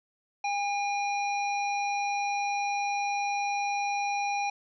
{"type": "harmonic tone", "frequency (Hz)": 810, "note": "G#5", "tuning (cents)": -43, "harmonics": [1, 3, 5, 7], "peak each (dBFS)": [-28, -33, -45, -43], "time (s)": [0.44, 4.5], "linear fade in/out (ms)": 5, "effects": []}